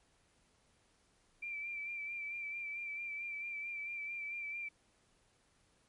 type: tone with vibrato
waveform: sine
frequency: 2349 Hz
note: D7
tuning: in tune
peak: -39 dBFS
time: 1.42-4.69 s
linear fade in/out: 10 ms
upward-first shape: sine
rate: 4.5 Hz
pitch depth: 35 cents each way
effects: pink hiss -72 dBFS RMS until 5.88 s + MP3 48 kbps